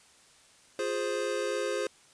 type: chord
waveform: square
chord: F minor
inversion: none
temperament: equal with one note detuned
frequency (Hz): 352.3 / 415.3 / 523.3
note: F4 / Ab4 / C5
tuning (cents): +15 / 0 / 0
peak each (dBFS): -37 / -34 / -33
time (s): 0.79-1.87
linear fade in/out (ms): 2
effects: white hiss -59 dBFS RMS until 2.13 s + resampled to 22050 Hz